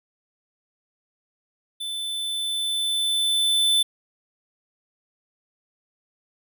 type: tone with level ramp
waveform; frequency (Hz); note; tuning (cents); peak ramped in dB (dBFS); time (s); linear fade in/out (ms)
square; 3520; A7; 0; -29 to -17; 1.8-3.83; 10
effects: none